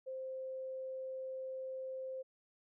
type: tone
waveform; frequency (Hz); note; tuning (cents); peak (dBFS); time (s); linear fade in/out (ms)
sine; 523.3; C5; 0; -40; 0.06-2.23; 20
effects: none